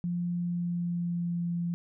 sine tone with pitch glide, 174.61 to 172.01 Hz, F3 to F3, 0 to -26 cents, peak -28 dBFS, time 0.04-1.74 s, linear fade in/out 0 ms, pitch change -26 cents, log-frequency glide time 0.34-1.52 s, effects none

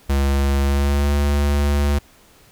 square tone with pitch glide, 69.3 to 71.79 Hz, C#2 to D2, 0 to -39 cents, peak -16 dBFS, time 0.09-1.99 s, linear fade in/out 10 ms, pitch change +61 cents, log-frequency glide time 0.61-1.13 s, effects pink hiss -51 dBFS RMS until 2.51 s

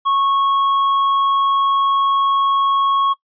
sine tone with tanh clipping, 1100 Hz, C#6, 14 cents flat, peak -15 dBFS, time 0.05-3.14 s, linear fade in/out 20 ms, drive 7 dB, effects noise-tail reverb RT60 0.1 s tail -21 dB re dry + resampled to 11025 Hz

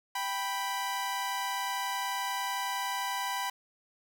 sawtooth tone pair together, 784 / 987.8 Hz, G5 / B5, 0 / 0 cents, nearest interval major third, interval 400 cents, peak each -32 / -29 dBFS, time 0.15-3.5 s, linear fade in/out 5 ms, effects none

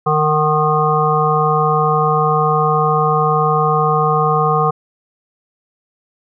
harmonic tone with a mistuned harmonic, 153.5 Hz, D#3, 23 cents flat, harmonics 1 / 3 / 5 / 7 / 8, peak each -18 / -18 / -18 / -18 / -18 dBFS, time 0.06-4.71 s, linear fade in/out 10 ms, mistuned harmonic 5, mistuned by -28 cents, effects none

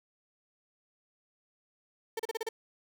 35% pulse tone bursts, 450 Hz, A4, 39 cents sharp, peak -30 dBFS, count 6, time 2.17-2.49 s, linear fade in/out 5 ms, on 25 ms, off 34 ms, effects none

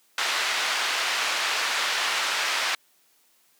pink band-pass noise, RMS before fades -26 dBFS, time 0.18-2.75 s, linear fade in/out 2 ms, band 1200 to 4800 Hz, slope 12 dB/octave, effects white hiss -63 dBFS RMS until 3.59 s + high-pass 200 Hz 12 dB/octave

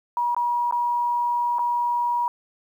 sine tone with dropouts, 960 Hz, B5, 49 cents flat, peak -20 dBFS, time 0.17-2.28 s, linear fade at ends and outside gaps 1 ms, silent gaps 0.347-0.365 / 0.711-0.724 / 1.585-1.592 s, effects 9-bit

